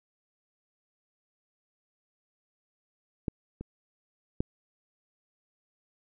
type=clicks; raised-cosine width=3 ms; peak=-16 / -25 / -14 dBFS; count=3; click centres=3.282 / 3.61 / 4.405 s; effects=none